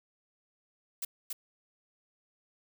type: noise with echo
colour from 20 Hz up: blue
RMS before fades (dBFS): -35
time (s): 1.02-1.05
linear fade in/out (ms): 5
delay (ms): 280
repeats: 1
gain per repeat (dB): -2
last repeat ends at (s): 1.33
effects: none